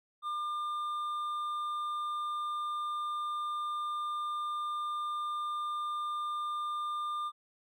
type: tone with hard clipping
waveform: triangle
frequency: 1200 Hz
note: D6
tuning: 37 cents sharp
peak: -34 dBFS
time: 0.22-7.32 s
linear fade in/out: 50 ms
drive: 8 dB
effects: none